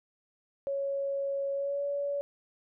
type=tone with pitch glide; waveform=sine; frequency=554.4 to 568 Hz; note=C#5 to C#5; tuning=0 to +42 cents; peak=-29 dBFS; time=0.67-2.21 s; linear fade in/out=0 ms; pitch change=+42 cents; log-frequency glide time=1.53-1.84 s; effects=none